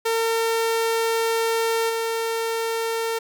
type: tone with level steps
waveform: sawtooth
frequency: 454.5 Hz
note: A#4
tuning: 44 cents flat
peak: -16 / -19 dBFS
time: 0.05-3.19 s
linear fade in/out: 10 ms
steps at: 1.89 s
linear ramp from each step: 10 ms
effects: none